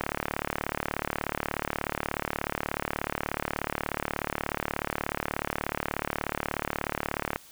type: click train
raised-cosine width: 0.5 ms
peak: -12 dBFS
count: 270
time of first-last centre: 0.01-7.36 s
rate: 36.6 Hz
effects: white hiss -52 dBFS RMS until 7.51 s